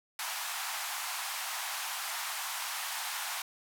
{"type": "band-pass noise", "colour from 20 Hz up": "pink", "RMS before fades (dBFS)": -37, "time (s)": [0.19, 3.42], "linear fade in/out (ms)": 2, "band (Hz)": [750, 16000], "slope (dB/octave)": 48, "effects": []}